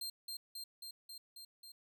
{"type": "tone with echo", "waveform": "sawtooth", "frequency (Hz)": 4180, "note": "C8", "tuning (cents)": -2, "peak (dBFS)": -37, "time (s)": [0.01, 0.1], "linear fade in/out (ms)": 5, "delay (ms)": 270, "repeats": 6, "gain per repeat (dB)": -2, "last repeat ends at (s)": 1.72, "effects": []}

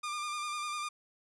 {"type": "tone with vibrato", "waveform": "sawtooth", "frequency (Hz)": 1200, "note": "D6", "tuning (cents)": 37, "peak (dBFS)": -31, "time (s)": [0.03, 0.89], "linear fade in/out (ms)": 10, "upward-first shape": "square", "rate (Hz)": 10, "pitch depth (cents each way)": 22, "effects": ["resampled to 24000 Hz"]}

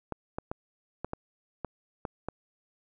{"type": "clicks", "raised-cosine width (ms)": 1, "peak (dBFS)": -19, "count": 8, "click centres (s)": [0.123, 0.385, 0.515, 1.046, 1.134, 1.647, 2.052, 2.286], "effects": []}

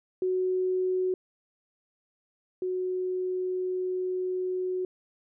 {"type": "tone pair in turn", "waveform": "sine", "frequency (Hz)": [370, 368.2], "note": ["F#4", "F#4"], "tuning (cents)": [0, -8], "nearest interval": "unison", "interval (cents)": 8, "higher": "first", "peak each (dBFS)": [-24, -27], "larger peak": "first", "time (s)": [[0.22, 1.14], [2.62, 4.85]], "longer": "second", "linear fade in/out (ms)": 2, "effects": []}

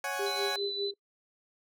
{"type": "chord", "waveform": "20% pulse", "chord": "C# suspended fourth", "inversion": "none", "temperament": "equal", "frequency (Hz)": [554.4, 740, 830.6], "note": ["C#5", "F#5", "G#5"], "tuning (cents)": [0, 0, 0], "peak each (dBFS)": -32, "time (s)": [0.04, 0.56], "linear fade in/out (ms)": 2}
{"type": "tone with tremolo", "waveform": "sine", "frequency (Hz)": 400.4, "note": "G4", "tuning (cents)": 37, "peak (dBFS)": -30, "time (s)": [0.19, 0.94], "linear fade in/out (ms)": 5, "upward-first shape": "sine", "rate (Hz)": 5, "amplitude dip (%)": 85}
{"type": "tone with vibrato", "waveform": "sine", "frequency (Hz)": 4000, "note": "B7", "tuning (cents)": 21, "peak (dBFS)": -34, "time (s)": [0.26, 0.91], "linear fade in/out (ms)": 5, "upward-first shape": "square", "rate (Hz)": 3.4, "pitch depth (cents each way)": 8}
{"effects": ["noise-tail reverb RT60 0.1 s tail -22 dB re dry"]}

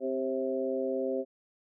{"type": "harmonic tone with a mistuned harmonic", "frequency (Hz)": 131, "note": "C3", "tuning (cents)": 2, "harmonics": [2, 3, 4, 5], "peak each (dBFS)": [-35, -33, -32, -39], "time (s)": [0, 1.25], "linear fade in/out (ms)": 50, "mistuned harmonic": 4, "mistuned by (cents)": 28, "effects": []}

